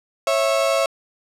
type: tone pair together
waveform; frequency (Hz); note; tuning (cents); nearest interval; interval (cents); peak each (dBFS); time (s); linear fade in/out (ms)
35% pulse; 547.9 / 659.3; C#5 / E5; -20 / 0; minor third; 320; -18; 0.27-0.86; 2
effects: low-pass 10000 Hz 12 dB/octave